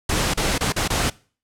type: noise with dropouts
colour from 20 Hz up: pink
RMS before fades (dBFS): -21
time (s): 0.09-1.1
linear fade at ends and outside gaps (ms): 5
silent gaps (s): 0.338-0.373 / 0.581-0.607 / 0.723-0.762 / 0.878-0.901
effects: noise-tail reverb RT60 0.4 s tail -22 dB re dry + low-pass 10000 Hz 12 dB/octave